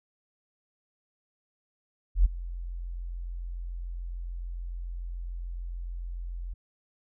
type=tone with ADSR envelope; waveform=sine; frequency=43.46 Hz; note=F1; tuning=8 cents flat; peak=-14 dBFS; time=2.15-6.54 s; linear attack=100 ms; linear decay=15 ms; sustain=-19 dB; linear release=10 ms; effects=none